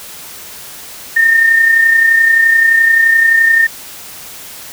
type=tone with amplitude modulation; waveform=sine; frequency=1820 Hz; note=A#6; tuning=42 cents flat; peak=-4 dBFS; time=1.16-3.67 s; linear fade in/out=10 ms; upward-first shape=sine; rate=31.6 Hz; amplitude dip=45%; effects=white hiss -31 dBFS RMS until 4.72 s